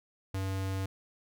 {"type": "tone", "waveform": "square", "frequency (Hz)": 96, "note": "G2", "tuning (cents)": -36, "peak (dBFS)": -32, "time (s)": [0.34, 0.86], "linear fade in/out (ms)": 5, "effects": []}